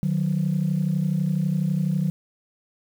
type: tone pair together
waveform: sine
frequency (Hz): 152.1 / 184.17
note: D#3 / F#3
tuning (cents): -39 / -8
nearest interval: minor third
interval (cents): 331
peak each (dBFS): -22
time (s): 0.03-2.1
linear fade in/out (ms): 0
effects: tanh soft clip ceiling -15 dBFS + 8-bit